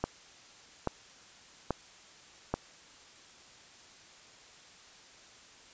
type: click train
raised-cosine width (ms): 1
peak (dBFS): -15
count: 4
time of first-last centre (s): 0.04-2.54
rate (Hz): 1.2
effects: white hiss -55 dBFS RMS until 5.73 s + resampled to 16000 Hz